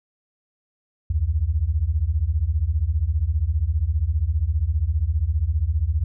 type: beating tone pair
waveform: sine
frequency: 69.3 / 84.3 Hz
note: C#2 / E2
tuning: 0 / +39 cents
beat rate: 15 Hz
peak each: -22 / -21 dBFS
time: 1.1-6.04 s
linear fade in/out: 5 ms
effects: none